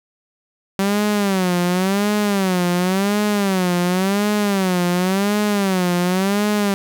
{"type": "tone with vibrato", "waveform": "sawtooth", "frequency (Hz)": 192.1, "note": "G3", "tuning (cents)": -35, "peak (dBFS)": -12, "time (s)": [0.79, 6.74], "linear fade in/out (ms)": 0, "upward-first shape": "sine", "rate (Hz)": 0.92, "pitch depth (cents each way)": 150, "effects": ["8-bit"]}